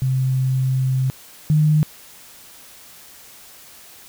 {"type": "tone pair in turn", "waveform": "sine", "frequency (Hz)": [130.81, 152.67], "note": ["C3", "D#3"], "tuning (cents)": [0, -33], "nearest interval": "minor third", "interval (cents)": 267, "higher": "second", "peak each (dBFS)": [-16, -12], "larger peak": "second", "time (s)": [[0.02, 1.1], [1.5, 1.83]], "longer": "first", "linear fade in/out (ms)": 0, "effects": ["white hiss -44 dBFS RMS until 4.08 s"]}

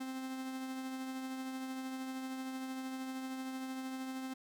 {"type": "tone with tremolo", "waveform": "45% pulse", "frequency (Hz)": 261.8, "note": "C4", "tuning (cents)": 1, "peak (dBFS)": -38, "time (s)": [0, 4.34], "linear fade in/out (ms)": 10, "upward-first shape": "triangle", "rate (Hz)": 13, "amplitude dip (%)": 35, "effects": []}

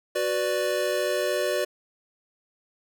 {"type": "chord", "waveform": "square", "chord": "B minor", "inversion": "second", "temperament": "equal", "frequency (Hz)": [370, 493.9, 587.3], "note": ["F#4", "B4", "D5"], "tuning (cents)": [0, 0, 0], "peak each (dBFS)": [-30, -30, -27], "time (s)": [0.15, 1.65], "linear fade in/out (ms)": 10, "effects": []}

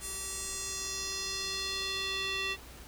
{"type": "tone with band-pass filter sweep", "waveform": "square", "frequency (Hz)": 385.7, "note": "G4", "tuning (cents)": -28, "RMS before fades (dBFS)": -36, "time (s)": [0, 2.57], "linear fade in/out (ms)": 50, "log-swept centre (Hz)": [9200, 2900], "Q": 2.3, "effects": ["added 60 Hz sine -51 dBFS peak until 2.87 s", "pink hiss -51 dBFS RMS until 2.87 s"]}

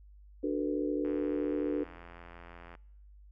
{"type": "chord", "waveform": "sine", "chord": "B minor seventh", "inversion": "first", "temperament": "just", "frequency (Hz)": [296.3, 370.4, 444.5, 493.9], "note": ["D4", "F#4", "A4", "B4"], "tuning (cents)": [15, 2, 18, 0], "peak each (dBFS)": [-32, -36, -36, -37], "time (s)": [0.43, 1.84], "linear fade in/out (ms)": 10}
{"type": "click train", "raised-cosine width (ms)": 0.5, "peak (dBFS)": -34, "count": 147, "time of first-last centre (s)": [1.05, 2.752], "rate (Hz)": 85.8}
{"effects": ["noise-tail reverb RT60 0.9 s tail -24 dB re dry", "added 50 Hz sine -52 dBFS peak until 3.31 s"]}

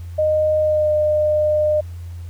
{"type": "tone with pitch glide", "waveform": "sine", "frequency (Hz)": [616, 606.5], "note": ["D#5", "D#5"], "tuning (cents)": [-17, -44], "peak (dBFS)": -14, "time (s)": [0.18, 1.81], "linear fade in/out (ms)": 10, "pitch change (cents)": -27, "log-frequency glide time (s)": [0.6, 0.92], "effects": ["added 86 Hz sine -29 dBFS peak until 2.29 s", "pink hiss -52 dBFS RMS until 2.29 s"]}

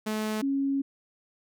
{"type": "tone pair in turn", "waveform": ["sawtooth", "sine"], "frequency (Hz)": [215.6, 275.2], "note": ["A3", "C#4"], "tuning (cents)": [-35, -12], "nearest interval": "major third", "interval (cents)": 423, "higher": "second", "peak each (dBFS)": -24, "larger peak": "neither", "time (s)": [[0.06, 0.42], [0.42, 0.82]], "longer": "second", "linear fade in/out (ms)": 10, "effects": []}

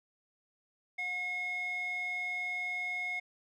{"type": "tone with band-pass filter", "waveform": "square", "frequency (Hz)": 722, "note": "F#5", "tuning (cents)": -43, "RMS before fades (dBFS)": -36, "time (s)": [0.98, 3.2], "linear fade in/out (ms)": 10, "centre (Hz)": 2000, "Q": 6.4, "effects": []}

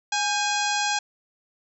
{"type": "harmonic tone with a mistuned harmonic", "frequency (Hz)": 830.6, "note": "G#5", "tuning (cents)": 0, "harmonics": [1, 2, 3, 4, 5, 6, 7, 8, 9], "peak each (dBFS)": [-26, -29, -31, -32, -33, -34, -34, -35, -36], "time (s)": [0.12, 0.99], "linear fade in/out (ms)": 5, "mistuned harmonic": 2, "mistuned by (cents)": -76, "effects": []}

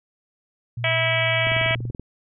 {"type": "tone with vibrato", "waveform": "sine", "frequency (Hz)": 118.4, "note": "A#2", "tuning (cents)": 27, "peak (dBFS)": -26, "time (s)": [0.77, 1.91], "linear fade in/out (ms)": 5, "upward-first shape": "sine", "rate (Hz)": 1.3, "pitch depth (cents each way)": 14}
{"type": "harmonic tone", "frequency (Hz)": 326, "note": "E4", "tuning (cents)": -19, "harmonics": [2, 3, 4, 5, 6, 7, 8, 9, 10], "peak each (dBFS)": [-25, -34, -33, -31, -27, -23, -32, -30, -30], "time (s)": [0.84, 1.75], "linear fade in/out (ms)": 2}
{"type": "click train", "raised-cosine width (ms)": 3, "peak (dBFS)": -21, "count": 12, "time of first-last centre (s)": [1.47, 1.996], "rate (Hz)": 20.9}
{"effects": []}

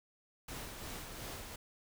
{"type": "noise with tremolo", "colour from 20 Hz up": "pink", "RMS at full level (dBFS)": -44, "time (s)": [0.48, 1.56], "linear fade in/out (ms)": 5, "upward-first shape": "sine", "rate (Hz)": 2.8, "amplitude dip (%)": 35, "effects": []}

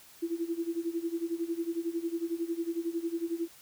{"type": "tone with tremolo", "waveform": "sine", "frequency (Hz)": 335.3, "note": "E4", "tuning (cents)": 30, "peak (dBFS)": -27, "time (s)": [0.22, 3.48], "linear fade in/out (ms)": 10, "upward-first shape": "sine", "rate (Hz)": 11, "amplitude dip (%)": 85, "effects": ["white hiss -55 dBFS RMS until 3.61 s"]}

